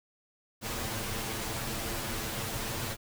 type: noise with comb filter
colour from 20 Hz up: pink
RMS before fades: -35 dBFS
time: 0.61-2.97 s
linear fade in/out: 50 ms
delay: 8.9 ms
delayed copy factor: +0.7
effects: none